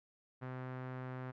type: tone with low-pass filter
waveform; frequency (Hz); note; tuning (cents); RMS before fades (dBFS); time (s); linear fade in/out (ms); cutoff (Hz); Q
sawtooth; 128.3; C3; -34; -44; 0.41-1.32; 20; 1600; 1.5
effects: none

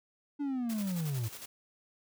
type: linear sweep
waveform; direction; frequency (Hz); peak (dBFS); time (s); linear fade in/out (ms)
triangle; down; 293.7 to 104.2; -29; 0.39-1.29; 20
type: noise with tremolo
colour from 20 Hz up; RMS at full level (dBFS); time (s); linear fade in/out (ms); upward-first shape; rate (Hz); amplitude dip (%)
white; -44; 0.69-1.46; 10; square; 11; 50
effects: none

